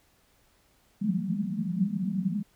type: band-pass noise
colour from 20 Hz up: pink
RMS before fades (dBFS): -29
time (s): 1.01-2.43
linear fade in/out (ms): 10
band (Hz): 170 to 220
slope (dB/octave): 96
effects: pink hiss -65 dBFS RMS until 2.55 s